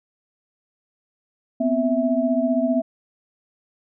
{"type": "tone cluster", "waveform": "sine", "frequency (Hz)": [244.4, 259.7, 656], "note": ["B3", "C4", "E5"], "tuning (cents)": [-18, -13, -9], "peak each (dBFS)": -22, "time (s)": [1.6, 2.82], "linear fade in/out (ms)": 10, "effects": []}